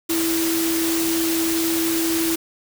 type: tone in noise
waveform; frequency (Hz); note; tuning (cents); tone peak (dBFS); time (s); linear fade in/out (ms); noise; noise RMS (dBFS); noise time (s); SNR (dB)
sine; 329.6; E4; 0; -20; 0.09-2.36; 10; white; -25; 0.09-2.36; +2
effects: none